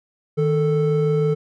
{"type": "tone pair together", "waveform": "triangle", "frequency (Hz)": [155.47, 440], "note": ["D#3", "A4"], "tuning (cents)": [-1, 0], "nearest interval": "octave + tritone", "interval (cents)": 1801, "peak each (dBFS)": -17, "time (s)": [0.37, 1.35], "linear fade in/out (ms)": 20, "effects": []}